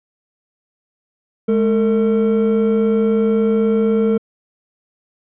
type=tone pair together; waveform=triangle; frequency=211.9 / 451.9 Hz; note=G#3 / A4; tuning=+35 / +46 cents; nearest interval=octave + minor second; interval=1311 cents; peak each=-13 dBFS; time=1.48-4.18 s; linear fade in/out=10 ms; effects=tanh soft clip ceiling -4 dBFS + resampled to 8000 Hz